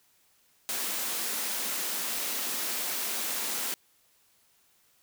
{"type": "high-pass noise", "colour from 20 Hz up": "white", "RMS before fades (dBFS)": -32, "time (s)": [0.69, 3.74], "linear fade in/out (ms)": 0, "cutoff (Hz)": 190, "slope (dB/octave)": 96, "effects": ["white hiss -66 dBFS RMS until 5.02 s"]}